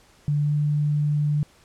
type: tone with pitch glide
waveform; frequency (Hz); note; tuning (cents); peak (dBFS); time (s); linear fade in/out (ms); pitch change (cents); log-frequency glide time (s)
sine; 146.7 to 148.06; D3 to D3; -2 to +14; -19; 0.28-1.43; 0; +16; 0.41-0.52
effects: pink hiss -56 dBFS RMS until 1.64 s + low-pass 10000 Hz 12 dB/octave